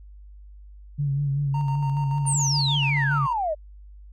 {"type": "tone with vibrato", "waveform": "sine", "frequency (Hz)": 141.1, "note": "C#3", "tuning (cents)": 31, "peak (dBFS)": -21, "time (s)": [0.98, 3.27], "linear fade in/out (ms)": 20, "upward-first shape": "sine", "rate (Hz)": 5.2, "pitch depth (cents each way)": 45}
{"type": "tone with tremolo", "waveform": "triangle", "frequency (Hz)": 922, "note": "A#5", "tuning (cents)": -19, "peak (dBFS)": -27, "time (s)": [1.54, 3.34], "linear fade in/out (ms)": 5, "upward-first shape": "square", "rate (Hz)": 7, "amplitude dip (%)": 50}
{"type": "exponential sweep", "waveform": "sine", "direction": "down", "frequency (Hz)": [9397, 584], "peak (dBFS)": -22, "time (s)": [2.26, 3.55], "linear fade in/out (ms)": 20}
{"effects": ["tanh soft clip ceiling -11 dBFS", "added 50 Hz sine -42 dBFS peak until 4.12 s"]}